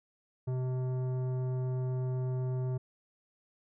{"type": "tone with tanh clipping", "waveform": "sine", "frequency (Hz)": 128, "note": "C3", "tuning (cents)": -38, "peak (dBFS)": -32, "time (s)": [0.47, 2.78], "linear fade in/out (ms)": 10, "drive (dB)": 13, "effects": []}